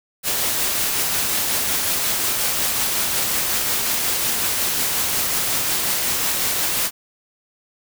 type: noise with tremolo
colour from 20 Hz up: white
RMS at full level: -20 dBFS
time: 0.23-6.91 s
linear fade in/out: 50 ms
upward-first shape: triangle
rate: 5.5 Hz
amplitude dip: 25%
effects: none